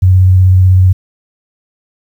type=tone with vibrato; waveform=sine; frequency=92.8 Hz; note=F#2; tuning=6 cents sharp; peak=-3 dBFS; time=0.02-0.93 s; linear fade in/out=10 ms; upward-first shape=triangle; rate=16 Hz; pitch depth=22 cents each way; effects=7-bit